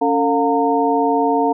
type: tone cluster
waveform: sine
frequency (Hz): 281.4 / 449.9 / 710 / 916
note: C#4 / A4 / F5 / A#5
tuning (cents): +26 / +39 / +28 / -31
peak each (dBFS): -19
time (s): 0.01-1.53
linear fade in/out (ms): 10
effects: none